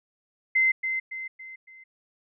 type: tone with echo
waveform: sine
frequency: 2069 Hz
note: C7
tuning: 20 cents flat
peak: -18 dBFS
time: 0.55-0.72 s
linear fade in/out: 10 ms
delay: 280 ms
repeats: 4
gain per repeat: -7 dB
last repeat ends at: 1.84 s
effects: none